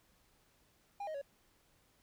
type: tone with pitch steps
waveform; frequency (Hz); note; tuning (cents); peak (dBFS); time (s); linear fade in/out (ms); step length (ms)
triangle; 807 / 625 / 559; G#5 / D#5 / C#5; -50 / +8 / +14; -37; 1-1.216; 5; 72
effects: pink hiss -71 dBFS RMS until 2.02 s